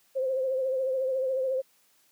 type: tone with vibrato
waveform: sine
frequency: 524 Hz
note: C5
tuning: 2 cents sharp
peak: -25 dBFS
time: 0.15-1.62 s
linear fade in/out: 20 ms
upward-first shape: triangle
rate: 14 Hz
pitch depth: 56 cents each way
effects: white hiss -65 dBFS RMS until 2.11 s + high-pass 150 Hz 12 dB/octave